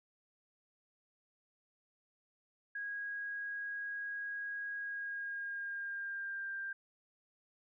sine tone with pitch glide, 1645 to 1587.1 Hz, G#6 to G6, -17 to +21 cents, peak -38 dBFS, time 2.75-6.73 s, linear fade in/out 5 ms, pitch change -62 cents, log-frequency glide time 4.76-6.52 s, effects none

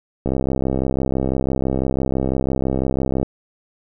click train, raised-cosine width 2 ms, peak -7 dBFS, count 197, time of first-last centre 0.26-3.23 s, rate 66 Hz, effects none

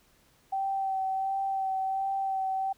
sine tone with vibrato, 772 Hz, G5, 27 cents flat, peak -27 dBFS, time 0.52-2.73 s, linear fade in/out 10 ms, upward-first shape sine, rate 1.4 Hz, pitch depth 18 cents each way, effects pink hiss -64 dBFS RMS until 2.77 s

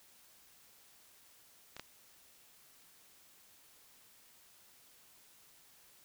clicks, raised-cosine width 0.2 ms, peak -29 / -25 dBFS, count 2, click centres 1.766 / 1.796 s, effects white hiss -63 dBFS RMS until 6.04 s

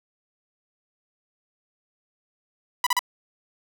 sawtooth tone bursts, 987.8 Hz, B5, in tune, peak -15 dBFS, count 3, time 2.84-2.992 s, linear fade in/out 2 ms, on 26 ms, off 37 ms, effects none

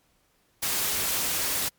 white noise, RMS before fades -27 dBFS, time 0.62-1.69 s, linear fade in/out 10 ms, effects pink hiss -67 dBFS RMS until 1.78 s + MP3 96 kbps

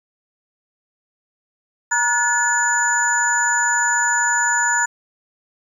sine tone cluster, 946 / 1449 / 1718 / 6980 Hz, A#5 / F#6 / A6 / A8, +25 / -37 / -42 / -15 cents, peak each -21 dBFS, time 1.91-4.86 s, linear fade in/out 10 ms, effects 8-bit

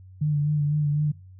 sine tone with vibrato, 148.2 Hz, D3, 16 cents sharp, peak -20 dBFS, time 0.21-1.12 s, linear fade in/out 10 ms, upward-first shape sine, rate 4 Hz, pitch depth 34 cents each way, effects noise-tail reverb RT60 0.4 s tail -24 dB re dry + added 93 Hz sine -44 dBFS peak until 1.39 s

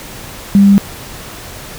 sine tone, 199.3 Hz, G3, 29 cents sharp, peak -3 dBFS, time 0.55-0.78 s, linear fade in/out 0 ms, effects pink hiss -30 dBFS RMS until 1.78 s

